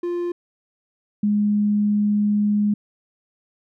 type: tone pair in turn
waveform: triangle / sine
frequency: 349.2 / 207.6 Hz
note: F4 / G#3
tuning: 0 / 0 cents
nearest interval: major sixth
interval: 900 cents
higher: first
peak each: -20 / -16 dBFS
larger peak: second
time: 0.03-0.32 / 1.23-2.74 s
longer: second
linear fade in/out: 5 ms
effects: none